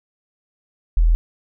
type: tone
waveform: sine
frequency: 41.2 Hz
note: E1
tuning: in tune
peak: -11 dBFS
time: 0.97-1.15 s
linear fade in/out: 0 ms
effects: none